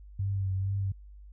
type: tone with vibrato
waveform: sine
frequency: 96.9 Hz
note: G2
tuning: 20 cents flat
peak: -27 dBFS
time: 0.19-0.92 s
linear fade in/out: 5 ms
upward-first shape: triangle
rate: 2.2 Hz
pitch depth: 45 cents each way
effects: added 50 Hz sine -46 dBFS peak until 1.32 s